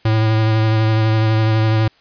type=tone with vibrato; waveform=square; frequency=110 Hz; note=A2; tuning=in tune; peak=-13 dBFS; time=0.05-1.88 s; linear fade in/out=5 ms; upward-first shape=sine; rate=12 Hz; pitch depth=19 cents each way; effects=white hiss -53 dBFS RMS until 2 s + resampled to 11025 Hz